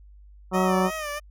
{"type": "harmonic tone", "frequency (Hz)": 186, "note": "F#3", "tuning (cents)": 9, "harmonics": [1, 2, 3, 4, 5, 6, 7], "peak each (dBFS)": [-23, -26, -28, -29, -30, -31, -31], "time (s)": [0.51, 0.91], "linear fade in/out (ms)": 50}
{"type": "tone with vibrato", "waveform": "15% pulse", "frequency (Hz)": 608, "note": "D#5", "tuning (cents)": -40, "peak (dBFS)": -23, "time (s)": [0.53, 1.2], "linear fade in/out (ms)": 20, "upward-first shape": "sine", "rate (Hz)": 3, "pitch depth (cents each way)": 78}
{"effects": ["added 50 Hz sine -46 dBFS peak until 1.3 s"]}